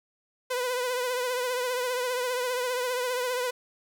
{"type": "tone with vibrato", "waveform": "sawtooth", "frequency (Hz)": 499.2, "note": "B4", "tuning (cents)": 19, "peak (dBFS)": -23, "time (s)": [0.5, 3.51], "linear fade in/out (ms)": 10, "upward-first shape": "triangle", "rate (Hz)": 15, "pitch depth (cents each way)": 59, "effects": []}